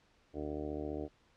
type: harmonic tone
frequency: 74.9 Hz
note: D2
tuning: 35 cents sharp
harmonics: 1 / 2 / 3 / 4 / 5 / 6 / 7 / 8 / 9 / 10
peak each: -45 / -50 / -51 / -41 / -44 / -44 / -54 / -47 / -51 / -54 dBFS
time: 0.33-1.09 s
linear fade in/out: 50 ms
effects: pink hiss -69 dBFS RMS until 1.36 s + low-pass 5000 Hz 12 dB/octave